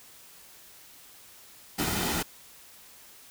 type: noise with comb filter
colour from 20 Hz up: pink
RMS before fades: -29 dBFS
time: 1.78-2.23 s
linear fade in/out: 10 ms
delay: 1.8 ms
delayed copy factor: -0.5
effects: white hiss -52 dBFS RMS until 3.3 s